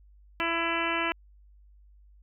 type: harmonic tone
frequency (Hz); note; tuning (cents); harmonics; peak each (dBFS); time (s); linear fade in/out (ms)
334; E4; +23; 1 / 2 / 3 / 4 / 5 / 6 / 7 / 8 / 9; -34 / -36 / -33 / -34 / -35 / -36 / -34 / -35 / -38; 0.4-1.12; 0
effects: added 50 Hz sine -53 dBFS peak until 2.22 s